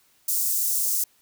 white high-pass noise, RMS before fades -24 dBFS, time 0.28-1.04 s, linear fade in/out 5 ms, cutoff 6200 Hz, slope 24 dB/octave, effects white hiss -62 dBFS RMS until 1.21 s

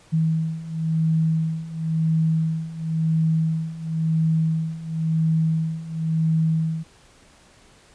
sine beating tone pair, 160 / 160.96 Hz, D#3 / E3, +49 / -41 cents, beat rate 0.96 Hz, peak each -24 / -21 dBFS, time 0.12-6.84 s, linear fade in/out 20 ms, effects pink hiss -53 dBFS RMS until 7.94 s + resampled to 22050 Hz

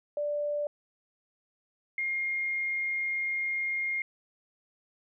sine tone pair in turn, 587.3 / 2129 Hz, D5 / C7, 0 / +30 cents, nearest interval octave + minor seventh, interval 2230 cents, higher second, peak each -28 dBFS, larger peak neither, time 0.17-0.67 / 1.98-4.02 s, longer second, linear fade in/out 2 ms, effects none

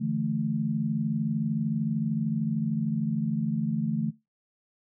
sine chord, D suspended second, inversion none, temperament equal with one note detuned, 146.83 / 166.63 / 220 Hz, D3 / E3 / A3, 0 / +19 / 0 cents, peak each -30 / -31 / -28 dBFS, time 0-4.11 s, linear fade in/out 20 ms, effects noise-tail reverb RT60 0.2 s tail -18 dB re dry

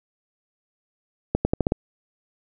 accelerating click train, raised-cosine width 2 ms, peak -6 dBFS, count 6, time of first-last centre 1.35-1.721 s, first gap 100 ms, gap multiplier 0.85, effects none

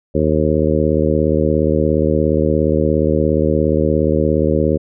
harmonic tone, 77.1 Hz, D#2, 15 cents flat, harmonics 1 / 2 / 3 / 4 / 5 / 6 / 7, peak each -20 / -20 / -20 / -20 / -20 / -20 / -20 dBFS, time 0.14-4.78 s, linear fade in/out 20 ms, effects none

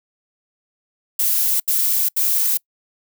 violet noise bursts, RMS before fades -18 dBFS, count 3, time 1.19-2.574 s, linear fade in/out 5 ms, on 410 ms, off 77 ms, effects noise-tail reverb RT60 0.1 s tail -26 dB re dry

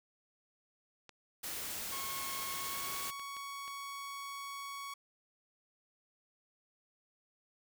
clicks, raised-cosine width 0.2 ms, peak -34 dBFS, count 9, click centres 1.093 / 1.926 / 2.02 / 2.326 / 2.42 / 2.902 / 3.196 / 3.367 / 3.679 s
white noise, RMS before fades -41 dBFS, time 1.43-3.11 s, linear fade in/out 10 ms
sawtooth tone with pitch glide, 1090 to 1116.8 Hz, C#6 to C#6, -29 to +13 cents, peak -38 dBFS, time 1.92-4.94 s, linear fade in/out 5 ms, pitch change +42 cents, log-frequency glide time 2.45-3.07 s
effects none

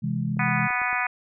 sine chord, C augmented, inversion none, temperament equal, 130.81 / 164.81 / 207.7 Hz, C3 / E3 / G#3, 0 / 0 / 0 cents, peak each -28 dBFS, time 0.02-0.68 s, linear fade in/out 20 ms
click train, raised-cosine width 2 ms, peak -31 dBFS, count 6, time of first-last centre 0.37-0.929 s, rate 8.94 Hz
harmonic tone, 246.9 Hz, B3, in tune, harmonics 3 / 4 / 5 / 6 / 7 / 8 / 9 / 10, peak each -31 / -31 / -31 / -31 / -31 / -31 / -31 / -31 dBFS, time 0.39-1.07 s, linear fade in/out 5 ms
effects none

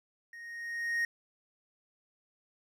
triangle tone with level ramp, 1864.7 Hz, A#6, in tune, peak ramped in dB -44 to -25 dBFS, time 0.33-1.05 s, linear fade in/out 2 ms, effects none

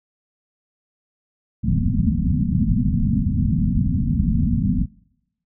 white low-pass noise, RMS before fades -19 dBFS, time 1.63-4.86 s, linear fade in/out 20 ms, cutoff 250 Hz, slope 96 dB/octave, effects noise-tail reverb RT60 0.9 s tail -26 dB re dry

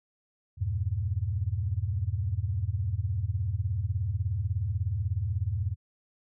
sine chord, E diminished, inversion none, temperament just, 82.41 / 98.89 / 118.67 Hz, E2 / G2 / Bb2, 0 / +16 / +31 cents, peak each -32 / -29 / -34 dBFS, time 0.57-5.76 s, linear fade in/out 50 ms, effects none

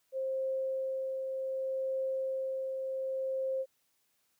sine tone with tremolo, 529 Hz, C5, 19 cents sharp, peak -30 dBFS, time 0.12-3.66 s, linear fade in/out 50 ms, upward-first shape triangle, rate 0.66 Hz, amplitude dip 35%, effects white hiss -75 dBFS RMS until 4.39 s + high-pass 80 Hz 12 dB/octave

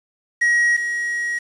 triangle tone pair in turn, 1900 / 1900 Hz, A#6 / A#6, +33 / +33 cents, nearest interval unison, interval 0 cents, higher neither, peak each -12 / -19 dBFS, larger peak first, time 0.41-0.77 / 0.77-1.39 s, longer second, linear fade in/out 10 ms, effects resampled to 22050 Hz + 7-bit

